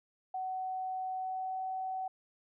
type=tone with pitch glide; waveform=sine; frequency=750 to 754.8 Hz; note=F#5 to F#5; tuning=+23 to +34 cents; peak=-34 dBFS; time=0.34-2.08 s; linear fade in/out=5 ms; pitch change=+11 cents; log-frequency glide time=1.18-1.61 s; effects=none